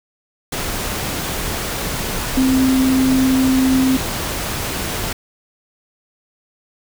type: tone in noise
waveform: sine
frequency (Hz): 261.6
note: C4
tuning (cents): 0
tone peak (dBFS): -12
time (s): 2.37-3.97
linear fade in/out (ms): 5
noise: pink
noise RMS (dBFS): -23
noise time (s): 0.52-5.13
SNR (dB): +8
effects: none